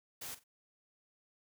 white noise with echo, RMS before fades -44 dBFS, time 0.21-0.35 s, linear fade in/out 10 ms, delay 45 ms, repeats 2, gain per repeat -14 dB, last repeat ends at 0.44 s, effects none

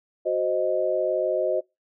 sine chord, C diminished, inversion second, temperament equal, 370 / 523.3 / 622.3 Hz, Gb4 / C5 / Eb5, 0 / 0 / 0 cents, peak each -27 / -26 / -24 dBFS, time 0.25-1.61 s, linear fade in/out 20 ms, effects noise-tail reverb RT60 0.2 s tail -23 dB re dry

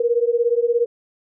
sine beating tone pair, 466.2 / 483.2 Hz, A#4 / B4, 0 / -38 cents, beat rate 17 Hz, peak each -18 / -19 dBFS, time 0-0.86 s, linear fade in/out 5 ms, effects none

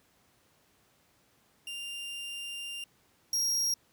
40% pulse tone pair in turn, 2794 / 5611 Hz, F7 / F8, 0 / +7 cents, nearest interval octave, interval 1207 cents, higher second, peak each -36 / -26 dBFS, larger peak second, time 1.67-2.84 / 3.33-3.74 s, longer first, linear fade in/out 2 ms, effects pink hiss -67 dBFS RMS until 3.92 s + high-pass 80 Hz 12 dB/octave

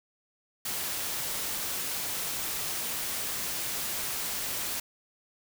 white noise, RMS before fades -33 dBFS, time 0.65-4.8 s, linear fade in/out 5 ms, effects none

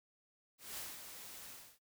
white noise with ADSR envelope, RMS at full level -44 dBFS, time 0.58-1.79 s, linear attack 190 ms, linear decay 200 ms, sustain -7 dB, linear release 290 ms, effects noise-tail reverb RT60 0.1 s tail -21 dB re dry

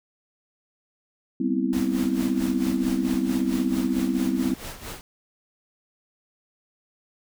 sine chord, C major seventh, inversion second, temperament just, 196.22 / 245.3 / 261.6 / 327 Hz, G3 / B3 / C4 / E4, +2 / -12 / 0 / -14 cents, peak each -28 / -27 / -25 / -28 dBFS, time 1.4-4.54 s, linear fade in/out 5 ms
pink noise with tremolo, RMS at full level -35 dBFS, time 1.73-5.01 s, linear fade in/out 0 ms, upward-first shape sine, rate 4.5 Hz, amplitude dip 70%
effects none

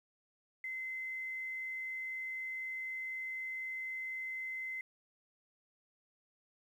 sine tone with quantisation, 2058 Hz, C7, 29 cents flat, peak -38 dBFS, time 0.64-4.81 s, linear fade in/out 2 ms, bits 11, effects none

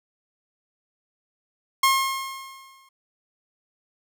sawtooth tone with exponential decay, 1074 Hz, C6, 45 cents sharp, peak -11 dBFS, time 1.83-2.89 s, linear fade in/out 5 ms, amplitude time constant 230 ms, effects none

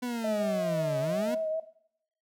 40% pulse linear two-way sweep, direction down then up, 250 to 136.1 to 250 Hz, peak -30 dBFS, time 0.02-1.35 s, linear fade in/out 10 ms, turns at 1 s
sine tone with vibrato, 635 Hz, D#5, 35 cents sharp, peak -28 dBFS, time 0.24-1.6 s, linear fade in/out 5 ms, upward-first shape sine, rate 5.4 Hz, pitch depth 29 cents each way
effects noise-tail reverb RT60 0.7 s tail -17 dB re dry

